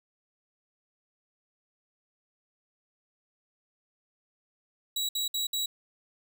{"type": "tone bursts", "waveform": "sawtooth", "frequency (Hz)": 3888, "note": "B7", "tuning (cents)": -28, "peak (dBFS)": -25, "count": 4, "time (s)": [4.96, 5.66], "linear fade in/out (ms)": 5, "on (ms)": 130, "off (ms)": 60, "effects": []}